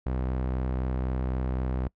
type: tone with low-pass filter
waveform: sawtooth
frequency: 63.9 Hz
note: C2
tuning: 40 cents flat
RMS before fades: -29 dBFS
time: 0.06-1.88 s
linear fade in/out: 5 ms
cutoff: 1400 Hz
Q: 0.51
effects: noise-tail reverb RT60 0.1 s tail -24 dB re dry